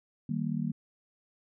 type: chord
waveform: sine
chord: Eb major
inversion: none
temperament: just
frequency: 155.56 / 194.45 / 233.3 Hz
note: Eb3 / G3 / Bb3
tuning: 0 / -14 / +2 cents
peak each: -33 / -34 / -33 dBFS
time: 0.29-0.72 s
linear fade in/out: 5 ms
effects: none